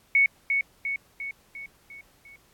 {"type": "tone with echo", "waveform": "sine", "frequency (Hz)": 2217, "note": "C#7", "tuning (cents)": 0, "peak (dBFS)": -16, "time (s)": [0.15, 0.26], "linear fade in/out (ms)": 2, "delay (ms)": 350, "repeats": 6, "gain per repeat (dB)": -5, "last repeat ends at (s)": 2.36, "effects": ["pink hiss -61 dBFS RMS until 2.53 s", "AAC 64 kbps"]}